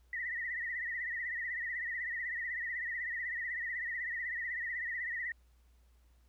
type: tone with vibrato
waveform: sine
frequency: 1917 Hz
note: A#6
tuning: 48 cents sharp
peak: -35 dBFS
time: 0.13-5.32 s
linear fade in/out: 2 ms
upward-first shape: triangle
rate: 16 Hz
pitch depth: 110 cents each way
effects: added 60 Hz sine -62 dBFS peak until 6.28 s + pink hiss -75 dBFS RMS until 6.28 s